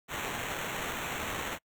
white noise with sample-and-hold, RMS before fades -36 dBFS, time 0.08-1.59 s, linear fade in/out 50 ms, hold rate 4900 Hz, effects noise-tail reverb RT60 0.1 s tail -26 dB re dry

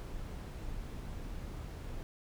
brown noise, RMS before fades -42 dBFS, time 0-2.03 s, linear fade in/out 0 ms, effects none

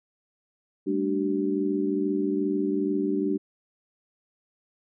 sine tone cluster, 200.9 / 223.3 / 295.4 / 381.4 Hz, G3 / A3 / D4 / G4, +43 / +26 / +10 / -47 cents, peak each -30 / -35 / -26 / -28 dBFS, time 0.86-3.38 s, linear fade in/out 20 ms, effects none

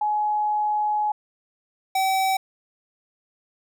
sine / square tone pair in turn, 843 / 765.7 Hz, G#5 / G5, +26 / -41 cents, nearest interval major second, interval 167 cents, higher first, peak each -20 dBFS, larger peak neither, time 0.01-1.12 / 1.95-2.37 s, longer first, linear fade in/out 5 ms, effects none

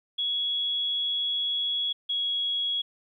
sine tone pair in turn, 3351 / 3330 Hz, G#7 / G#7, +15 / +4 cents, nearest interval unison, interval 11 cents, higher first, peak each -25 dBFS, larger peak neither, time 0.18-1.93 / 2.09-2.82 s, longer first, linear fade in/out 10 ms, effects 11-bit

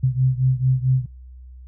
sine beating tone pair, 128 / 132.5 Hz, C3 / C3, -38 / +22 cents, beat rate 4.5 Hz, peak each -18 / -20 dBFS, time 0.03-1.06 s, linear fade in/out 10 ms, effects noise-tail reverb RT60 0.3 s tail -25 dB re dry + added 63 Hz sine -38 dBFS peak until 1.67 s

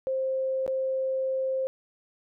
sine tone with dropouts, 527 Hz, C5, 12 cents sharp, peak -25 dBFS, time 0.07-1.67 s, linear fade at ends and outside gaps 0 ms, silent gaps 0.664-0.678 s, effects none

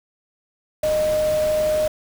sine tone in noise, 615 Hz, D#5, 20 cents flat, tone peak -17 dBFS, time 0.83-1.88 s, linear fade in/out 5 ms, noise pink, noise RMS -32 dBFS, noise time 0.83-1.88 s, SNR +12 dB, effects none

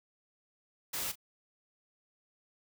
white noise with echo, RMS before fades -36 dBFS, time 0.93-1.12 s, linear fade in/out 10 ms, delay 36 ms, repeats 1, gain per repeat -15 dB, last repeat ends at 1.156 s, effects none

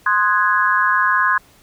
sine chord, Ab dominant seventh, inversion first, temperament equal, 1046.5 / 1244.5 / 1480 / 1661.2 Hz, C6 / Eb6 / Gb6 / Ab6, 0 / 0 / 0 / 0 cents, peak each -17 / -22 / -21 / -17 dBFS, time 0.06-1.38 s, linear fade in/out 5 ms, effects pink hiss -51 dBFS RMS until 1.62 s

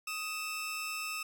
sawtooth tone pair together, 1253 / 2655 Hz, D#6 / E7, +12 / +12 cents, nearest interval octave + minor second, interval 1300 cents, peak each -37 / -34 dBFS, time 0.07-1.23 s, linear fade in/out 5 ms, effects none

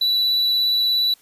triangle tone with vibrato, 3951 Hz, B7, in tune, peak -15 dBFS, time 0.01-1.14 s, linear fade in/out 5 ms, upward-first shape sine, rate 17 Hz, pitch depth 10 cents each way, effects white hiss -55 dBFS RMS until 1.21 s + resampled to 32000 Hz

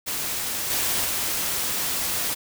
white noise with level steps, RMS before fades -28 / -24 / -26 dBFS, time 0.06-2.35 s, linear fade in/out 20 ms, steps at 0.7 / 1.04 s, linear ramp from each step 5 ms, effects none

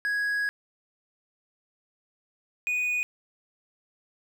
triangle tone pair in turn, 1661.2 / 2474 Hz, G#6 / D#7, 0 / -10 cents, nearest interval perfect fifth, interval 690 cents, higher second, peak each -23 dBFS, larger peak neither, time 0.05-0.49 / 2.67-3.03 s, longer first, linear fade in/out 0 ms, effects none

